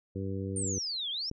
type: harmonic tone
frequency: 96.9 Hz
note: G2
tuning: 20 cents flat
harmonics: 1 / 2 / 3 / 4 / 5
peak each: -35 / -38 / -40 / -41 / -42 dBFS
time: 0.15-0.79 s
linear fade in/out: 10 ms
type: exponential two-way sweep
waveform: sine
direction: down then up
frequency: 9150 to 3136 to 5670 Hz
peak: -32 dBFS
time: 0.56-1.3 s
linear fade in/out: 5 ms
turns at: 1.1 s
type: click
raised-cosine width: 3 ms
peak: -27 dBFS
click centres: 1.314 s
effects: none